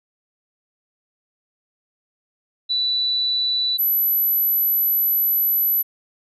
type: tone pair in turn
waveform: sine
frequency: 3965 / 11944 Hz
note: B7 / F#9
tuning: +6 / +15 cents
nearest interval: octave + perfect fifth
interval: 1909 cents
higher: second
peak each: -18 / -16 dBFS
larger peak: second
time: 2.69-3.78 / 3.78-5.83 s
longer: second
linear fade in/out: 20 ms
effects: none